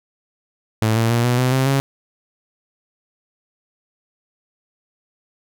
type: tone with pitch steps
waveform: sawtooth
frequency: 110 / 114.08 / 118.3 / 122.69 / 127.24 / 131.95 / 136.84 Hz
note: A2 / A#2 / A#2 / B2 / C3 / C3 / C#3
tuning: 0 / -37 / +26 / -11 / -48 / +15 / -22 cents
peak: -11 dBFS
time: 0.82-1.8 s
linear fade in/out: 0 ms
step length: 140 ms
effects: none